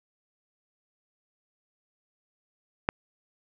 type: click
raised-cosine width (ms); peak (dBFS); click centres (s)
0.5; -8; 2.889
effects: none